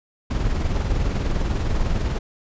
brown noise with tremolo, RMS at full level -19 dBFS, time 0.3-2.19 s, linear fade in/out 10 ms, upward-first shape triangle, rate 20 Hz, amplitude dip 55%, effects resampled to 16000 Hz

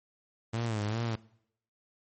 sawtooth tone with vibrato, 110.4 Hz, A2, 6 cents sharp, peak -26 dBFS, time 0.53-1.16 s, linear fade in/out 10 ms, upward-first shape sine, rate 2.5 Hz, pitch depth 110 cents each way, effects noise-tail reverb RT60 0.7 s tail -21 dB re dry + MP3 32 kbps

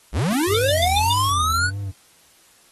square linear sweep, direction up, 39.26 to 1501 Hz, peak -19 dBFS, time 0.12-1.71 s, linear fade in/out 50 ms
violet noise, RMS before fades -26 dBFS, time 0.3-1.34 s, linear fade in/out 50 ms
triangle tone with vibrato, 89.9 Hz, F#2, 49 cents flat, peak -23 dBFS, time 0.47-1.92 s, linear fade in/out 20 ms, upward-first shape sine, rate 1.7 Hz, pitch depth 200 cents each way
sine tone bursts, 3580 Hz, A7, 29 cents sharp, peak -19 dBFS, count 5, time 0.54-1.13 s, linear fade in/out 5 ms, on 30 ms, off 110 ms
effects white hiss -54 dBFS RMS until 2.71 s + AAC 32 kbps

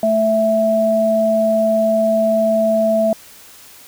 sine tone pair together, 220 / 659.3 Hz, A3 / E5, 0 / 0 cents, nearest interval octave + perfect fifth, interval 1900 cents, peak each -19 / -13 dBFS, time 0.03-3.13 s, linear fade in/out 2 ms, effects white hiss -42 dBFS RMS until 3.87 s

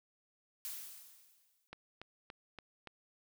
blue noise with exponential decay, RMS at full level -41 dBFS, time 0.65-1.67 s, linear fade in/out 0 ms, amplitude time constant 220 ms
click train, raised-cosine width 0.3 ms, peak -31 dBFS, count 5, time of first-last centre 1.73-2.873 s, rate 3.5 Hz
effects none

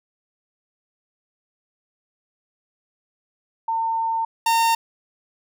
sine / 45% pulse tone pair in turn, 905 / 913.9 Hz, A5 / A#5, +48 / -35 cents, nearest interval unison, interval 17 cents, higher second, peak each -20 / -16 dBFS, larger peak second, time 3.68-4.25 / 4.46-4.75 s, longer first, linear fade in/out 5 ms, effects none

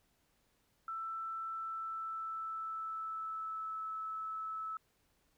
sine tone with pitch glide, 1329 to 1304.7 Hz, E6 to E6, +14 to -18 cents, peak -38 dBFS, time 0.88-4.77 s, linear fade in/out 2 ms, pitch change -32 cents, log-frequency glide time 1.48-3.86 s, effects pink hiss -75 dBFS RMS until 5.37 s

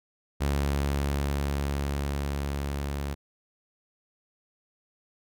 sawtooth tone with level ramp, 70.6 Hz, C#2, 32 cents sharp, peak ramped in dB -20 to -26 dBFS, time 0.4-3.15 s, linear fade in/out 20 ms, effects none

